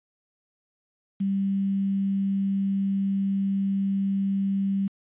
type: tone with quantisation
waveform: sine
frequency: 196 Hz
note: G3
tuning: in tune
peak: -22 dBFS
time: 1.2-4.88 s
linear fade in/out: 10 ms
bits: 8
effects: resampled to 8000 Hz